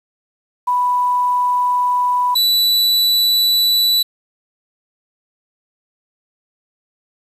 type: tone pair in turn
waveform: sine / 45% pulse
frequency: 987.8 / 3959 Hz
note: B5 / B7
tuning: 0 / +3 cents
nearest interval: 2 octaves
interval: 2403 cents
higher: second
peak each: -13 / -12 dBFS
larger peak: second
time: 0.67-2.35 / 2.35-4.03 s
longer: neither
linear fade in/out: 10 ms
effects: resampled to 32000 Hz + 7-bit